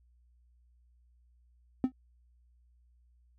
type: tone with exponential decay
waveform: triangle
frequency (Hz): 258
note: C4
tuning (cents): -24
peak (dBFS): -17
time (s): 1.84-1.92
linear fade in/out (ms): 1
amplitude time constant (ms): 16
effects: tanh soft clip ceiling -16 dBFS + added 60 Hz sine -62 dBFS peak until 3.38 s